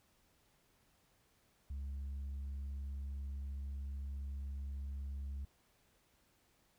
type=tone; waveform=sine; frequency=69 Hz; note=C#2; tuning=7 cents flat; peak=-37 dBFS; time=1.7-5.45 s; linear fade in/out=5 ms; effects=tanh soft clip ceiling -39 dBFS + pink hiss -73 dBFS RMS until 6.78 s